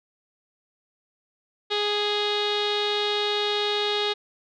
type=tone with low-pass filter; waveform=sawtooth; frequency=415.3 Hz; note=G#4; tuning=in tune; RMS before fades=-25 dBFS; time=1.7-4.14 s; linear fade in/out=20 ms; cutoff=3700 Hz; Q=7.4; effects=none